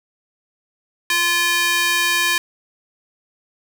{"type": "tone with high-pass filter", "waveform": "square", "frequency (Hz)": 346, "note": "F4", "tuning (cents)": -16, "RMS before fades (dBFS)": -18, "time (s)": [1.1, 2.38], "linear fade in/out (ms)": 2, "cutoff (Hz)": 1800, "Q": 1.3, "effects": []}